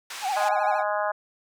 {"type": "band-pass noise", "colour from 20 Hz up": "pink", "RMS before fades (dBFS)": -37, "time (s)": [0.1, 0.49], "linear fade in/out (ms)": 5, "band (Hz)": [1200, 8400], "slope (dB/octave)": 12}
{"type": "tone with vibrato", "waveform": "triangle", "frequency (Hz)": 796, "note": "G5", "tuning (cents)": 26, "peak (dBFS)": -22, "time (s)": [0.21, 0.84], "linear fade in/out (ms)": 50, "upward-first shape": "triangle", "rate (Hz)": 13, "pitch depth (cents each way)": 150}
{"type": "harmonic tone", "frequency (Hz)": 207.7, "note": "G#3", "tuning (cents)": 0, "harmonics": [3, 4, 5, 6, 7, 8], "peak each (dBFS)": [-27, -29, -31, -33, -34, -35], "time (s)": [0.36, 1.12], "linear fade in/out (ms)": 10}
{"effects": []}